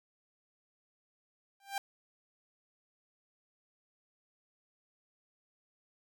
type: tone with exponential growth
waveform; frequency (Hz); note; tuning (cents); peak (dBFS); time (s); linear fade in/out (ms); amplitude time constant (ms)
sawtooth; 791; G5; +15; -26; 1.6-1.78; 2; 39
effects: none